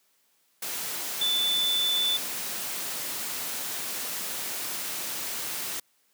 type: tone in noise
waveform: sine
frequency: 3507 Hz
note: A7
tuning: 6 cents flat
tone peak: -23 dBFS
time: 1.21-2.17 s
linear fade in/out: 5 ms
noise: white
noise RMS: -33 dBFS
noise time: 0.62-5.8 s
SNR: +7 dB
effects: white hiss -68 dBFS RMS until 6.13 s + high-pass 150 Hz 12 dB/octave